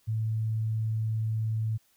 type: tone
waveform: sine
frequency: 110.4 Hz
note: A2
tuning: 6 cents sharp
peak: -26 dBFS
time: 0.07-1.78 s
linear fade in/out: 20 ms
effects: white hiss -67 dBFS RMS until 1.96 s